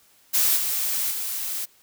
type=noise with level steps; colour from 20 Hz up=blue; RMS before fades=-20 / -25 / -29 dBFS; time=0.33-1.66 s; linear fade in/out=20 ms; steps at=0.56 / 1.1 s; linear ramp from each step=20 ms; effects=white hiss -58 dBFS RMS until 1.82 s